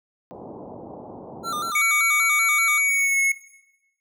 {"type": "low-pass noise", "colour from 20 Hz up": "pink", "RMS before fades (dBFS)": -35, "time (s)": [0.31, 1.7], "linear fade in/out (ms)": 0, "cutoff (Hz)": 910, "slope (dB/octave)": 48}
{"type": "tone with vibrato", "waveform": "square", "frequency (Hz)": 1279, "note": "D#6", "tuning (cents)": 47, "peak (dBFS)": -26, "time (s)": [1.43, 2.81], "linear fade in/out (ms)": 50, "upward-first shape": "square", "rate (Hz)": 5.2, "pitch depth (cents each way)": 98}
{"type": "tone with pitch glide", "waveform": "square", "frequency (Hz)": [2250, 2187], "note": ["C#7", "C#7"], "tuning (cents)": [25, -24], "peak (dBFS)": -19, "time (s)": [1.75, 3.32], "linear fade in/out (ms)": 5, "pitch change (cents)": -49, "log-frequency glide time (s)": [2.87, 3.19]}
{"effects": ["noise-tail reverb RT60 1.0 s tail -18 dB re dry", "high-pass 200 Hz 12 dB/octave"]}